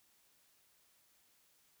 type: silence
effects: white hiss -71 dBFS RMS until 1.8 s